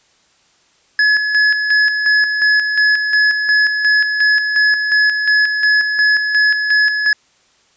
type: tone with tremolo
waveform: square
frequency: 1700 Hz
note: G#6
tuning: 40 cents sharp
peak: -10 dBFS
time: 0.99-7.13 s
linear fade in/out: 2 ms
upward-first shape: square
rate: 2.8 Hz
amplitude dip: 50%
effects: white hiss -55 dBFS RMS until 7.76 s + resampled to 16000 Hz